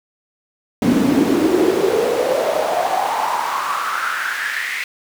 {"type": "noise with high-pass filter sweep", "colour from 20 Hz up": "brown", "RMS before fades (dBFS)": -18, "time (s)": [0.82, 4.84], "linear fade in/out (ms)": 2, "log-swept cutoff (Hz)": [230, 2100], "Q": 6.1, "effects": []}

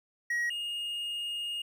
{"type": "tone pair in turn", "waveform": "triangle", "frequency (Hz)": [1901, 2848], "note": ["A#6", "F7"], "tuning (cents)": [33, 33], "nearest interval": "perfect fifth", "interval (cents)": 700, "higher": "second", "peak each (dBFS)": [-26, -31], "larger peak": "first", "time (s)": [[0.3, 0.5], [0.5, 1.62]], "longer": "second", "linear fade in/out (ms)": 5, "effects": []}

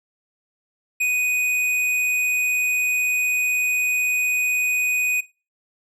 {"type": "tone", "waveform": "square", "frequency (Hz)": 2489, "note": "D#7", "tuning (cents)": 0, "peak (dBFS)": -19, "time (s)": [1, 5.21], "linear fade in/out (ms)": 10, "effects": ["noise-tail reverb RT60 0.3 s tail -19 dB re dry", "low-pass 12000 Hz 12 dB/octave"]}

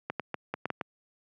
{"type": "clicks", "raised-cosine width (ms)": 0.5, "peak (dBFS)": -16, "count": 7, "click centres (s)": [0.1, 0.197, 0.343, 0.54, 0.656, 0.703, 0.812], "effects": ["high-pass 150 Hz 12 dB/octave"]}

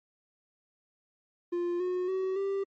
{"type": "tone with pitch steps", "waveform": "triangle", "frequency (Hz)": [349.2, 363.2, 377.7, 392.9], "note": ["F4", "F#4", "F#4", "G4"], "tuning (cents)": [0, -32, 36, 4], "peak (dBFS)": -26, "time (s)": [1.52, 2.64], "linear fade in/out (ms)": 10, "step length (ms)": 280, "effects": ["MP3 32 kbps"]}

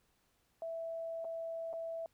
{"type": "tone with dropouts", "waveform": "sine", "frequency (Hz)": 659.3, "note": "E5", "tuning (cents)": 0, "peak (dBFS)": -38, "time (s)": [0.62, 2.06], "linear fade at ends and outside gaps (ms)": 1, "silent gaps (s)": [[1.245, 1.25], [1.73, 1.736]], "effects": ["pink hiss -75 dBFS RMS until 2.13 s"]}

